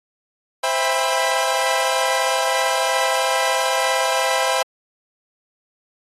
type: chord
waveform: sawtooth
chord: C major seventh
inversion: none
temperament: equal with one note detuned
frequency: 523.3 / 659.3 / 800.9 / 987.8 Hz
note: C5 / E5 / G5 / B5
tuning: 0 / 0 / +37 / 0 cents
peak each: -20 dBFS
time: 0.63-4.63 s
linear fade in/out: 10 ms
effects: AAC 32 kbps